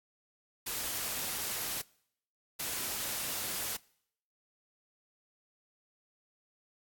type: noise bursts at uneven times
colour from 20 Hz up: white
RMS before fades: -36 dBFS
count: 2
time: 0.66-1.82 / 2.59-3.77 s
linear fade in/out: 10 ms
effects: noise-tail reverb RT60 0.7 s tail -24 dB re dry + AAC 64 kbps